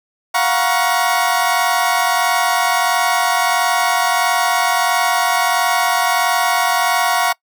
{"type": "chord", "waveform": "30% pulse", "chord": "Gb major seventh", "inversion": "third", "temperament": "equal with one note detuned", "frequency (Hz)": [698.5, 740, 950.3, 1108.7], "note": ["F5", "Gb5", "Bb5", "Db6"], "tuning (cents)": [0, 0, 33, 0], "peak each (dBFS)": -17, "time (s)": [0.34, 7.33], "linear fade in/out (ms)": 10, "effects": ["noise-tail reverb RT60 0.1 s tail -24 dB re dry"]}